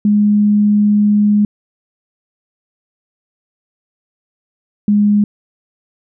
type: tone pair in turn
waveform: sine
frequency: 207.7 / 206.7 Hz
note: G#3 / G#3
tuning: 0 / -8 cents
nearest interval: unison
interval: 8 cents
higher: first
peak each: -8 dBFS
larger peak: neither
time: 0.05-1.45 / 4.88-5.24 s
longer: first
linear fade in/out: 2 ms
effects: none